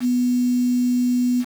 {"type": "tone with quantisation", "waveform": "sine", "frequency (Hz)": 246.9, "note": "B3", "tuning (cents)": 0, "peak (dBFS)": -16, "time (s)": [0, 1.45], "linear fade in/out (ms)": 50, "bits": 6, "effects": []}